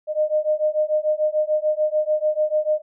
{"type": "beating tone pair", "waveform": "sine", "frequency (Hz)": [609, 615.8], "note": ["D#5", "D#5"], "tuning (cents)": [-37, -18], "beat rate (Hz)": 6.8, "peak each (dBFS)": -21, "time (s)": [0.07, 2.82], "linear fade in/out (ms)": 50, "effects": []}